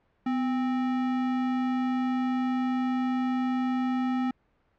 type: tone with sample-and-hold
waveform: sine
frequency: 252.5 Hz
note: B3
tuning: 39 cents sharp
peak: -24 dBFS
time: 0.26-4.31 s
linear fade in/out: 5 ms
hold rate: 1050 Hz
effects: pink hiss -69 dBFS RMS until 4.78 s + low-pass 2000 Hz 12 dB/octave